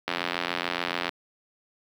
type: click train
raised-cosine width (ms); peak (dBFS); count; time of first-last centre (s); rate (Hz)
0.3; -10; 89; 0.08-1.091; 87
effects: high-pass 200 Hz 12 dB/octave + 8-bit

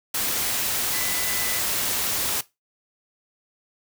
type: tone in noise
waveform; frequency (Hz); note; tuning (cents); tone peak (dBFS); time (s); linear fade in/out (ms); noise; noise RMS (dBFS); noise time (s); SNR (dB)
sine; 2000; B6; +21; -33; 0.93-1.6; 5; white; -25; 0.14-2.41; -11
effects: noise-tail reverb RT60 0.2 s tail -18 dB re dry

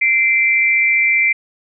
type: tone pair together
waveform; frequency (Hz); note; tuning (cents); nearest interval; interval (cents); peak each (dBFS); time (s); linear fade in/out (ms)
sine; 2077 / 2342; C7 / D7; -13 / -5; major second; 208; -14; 0.01-1.33; 10
effects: none

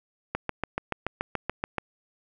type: click train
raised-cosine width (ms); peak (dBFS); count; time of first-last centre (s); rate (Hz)
0.5; -12; 11; 0.35-1.783; 6.98
effects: none

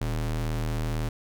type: ring-modulated tone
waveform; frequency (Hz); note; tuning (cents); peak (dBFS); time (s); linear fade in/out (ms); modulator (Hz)
square; 78.9; D#2; +25; -24; 0.01-1.09; 5; 37.9
effects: none

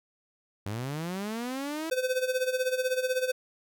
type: linear sweep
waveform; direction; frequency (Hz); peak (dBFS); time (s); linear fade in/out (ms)
sawtooth; up; 95.2 to 329.6; -28; 0.66-1.9; 0
type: tone with tremolo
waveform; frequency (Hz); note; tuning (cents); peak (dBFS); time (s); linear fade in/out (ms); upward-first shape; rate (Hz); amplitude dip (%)
square; 511; C5; -41; -24; 1.91-3.32; 10; sine; 16; 75
effects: none

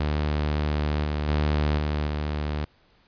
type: tone with level steps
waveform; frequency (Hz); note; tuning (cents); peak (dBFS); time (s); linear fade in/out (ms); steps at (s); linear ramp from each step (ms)
sawtooth; 74.8; D2; +32; -19 / -21 / -17 / -20 / -22; 0-2.65; 5; 1.04 / 1.28 / 1.78 / 2.07; 5
effects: pink hiss -61 dBFS RMS until 3.07 s + resampled to 11025 Hz

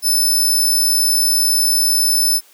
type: tone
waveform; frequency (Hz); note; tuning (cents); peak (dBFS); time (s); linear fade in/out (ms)
15% pulse; 5274; E8; 0; -7; 0.02-2.41; 50
effects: white hiss -49 dBFS RMS until 2.53 s + high-pass 300 Hz 12 dB/octave

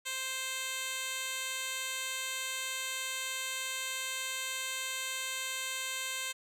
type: tone with band-pass filter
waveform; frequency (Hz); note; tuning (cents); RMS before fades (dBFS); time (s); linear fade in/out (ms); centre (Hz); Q
10% pulse; 523.3; C5; 0; -37; 0.05-6.33; 20; 6400; 0.7
effects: none

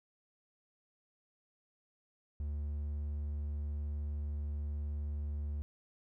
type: tone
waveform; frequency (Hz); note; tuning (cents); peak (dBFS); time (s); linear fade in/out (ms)
triangle; 73.42; D2; 0; -33; 2.4-5.62; 0
effects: none

